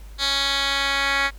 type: tone with band-pass filter sweep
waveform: 10% pulse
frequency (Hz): 277.2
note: C#4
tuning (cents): 0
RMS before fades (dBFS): -22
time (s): 0.18-1.31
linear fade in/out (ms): 50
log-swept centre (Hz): 3900 to 2300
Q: 2.5
effects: added 50 Hz sine -37 dBFS peak until 1.38 s + pink hiss -52 dBFS RMS until 1.38 s